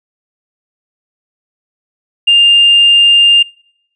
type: tone with tanh clipping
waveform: triangle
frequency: 2804 Hz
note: F7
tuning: 6 cents sharp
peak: -4 dBFS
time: 2.27-3.43 s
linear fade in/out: 10 ms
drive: 4 dB
effects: noise-tail reverb RT60 0.8 s tail -26 dB re dry + resampled to 22050 Hz